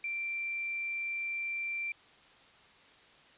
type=tone; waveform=sine; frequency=2354 Hz; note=D7; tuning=3 cents sharp; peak=-33 dBFS; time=0.04-1.92 s; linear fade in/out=2 ms; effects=white hiss -59 dBFS RMS until 3.37 s + resampled to 8000 Hz